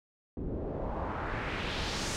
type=noise with low-pass filter sweep; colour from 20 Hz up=pink; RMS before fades=-35 dBFS; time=0.37-2.16 s; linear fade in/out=0 ms; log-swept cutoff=300 to 7500 Hz; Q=1.6; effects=none